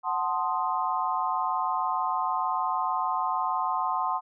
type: chord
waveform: sine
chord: F# diminished seventh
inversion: none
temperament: equal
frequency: 740 / 880 / 1046.5 / 1244.5 Hz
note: F#5 / A5 / C6 / Eb6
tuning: 0 / 0 / 0 / 0 cents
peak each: -31 / -31 / -28 / -33 dBFS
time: 0.03-4.21 s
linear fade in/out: 50 ms
effects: none